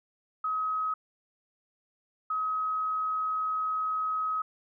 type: tone bursts at uneven times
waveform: sine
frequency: 1271 Hz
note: D#6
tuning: 36 cents sharp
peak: -27 dBFS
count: 2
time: 0.44-0.94 / 2.3-4.42 s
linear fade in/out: 5 ms
effects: none